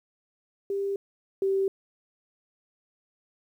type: tone pair in turn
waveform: sine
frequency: 396.3 / 388.1 Hz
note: G4 / G4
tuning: +19 / -17 cents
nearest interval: unison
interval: 36 cents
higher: first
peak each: -26 / -22 dBFS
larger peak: second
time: 0.7-0.96 / 1.42-1.68 s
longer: neither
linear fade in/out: 2 ms
effects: 10-bit